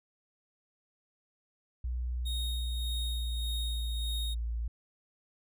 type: tone with pitch glide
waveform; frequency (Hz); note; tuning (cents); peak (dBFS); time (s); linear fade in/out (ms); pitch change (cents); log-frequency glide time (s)
sine; 61.1 to 57.34; B1 to A#1; -18 to -28; -31; 1.84-4.68; 5; -110; 2.45-4.31
type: tone with tremolo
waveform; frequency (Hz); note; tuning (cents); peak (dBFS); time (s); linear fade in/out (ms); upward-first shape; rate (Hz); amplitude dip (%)
45% pulse; 3729; A#7; 0; -36; 2.25-4.35; 20; sine; 1.7; 45
effects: none